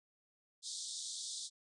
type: band-pass noise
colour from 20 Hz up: pink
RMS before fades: -44 dBFS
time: 0.62-1.5 s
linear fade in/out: 50 ms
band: 3500 to 9200 Hz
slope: 96 dB/octave
effects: none